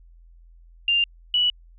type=tone pair in turn; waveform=sine; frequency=2794 / 2946 Hz; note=F7 / F#7; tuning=0 / -8 cents; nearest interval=minor second; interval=92 cents; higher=second; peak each=-17 dBFS; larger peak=neither; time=0.88-1.04 / 1.34-1.5 s; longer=neither; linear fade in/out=2 ms; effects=added 42 Hz sine -47 dBFS peak until 1.78 s